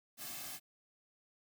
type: noise with comb filter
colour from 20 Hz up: white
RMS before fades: -45 dBFS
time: 0.17-0.6 s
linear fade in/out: 50 ms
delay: 2.1 ms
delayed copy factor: -0.85
effects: none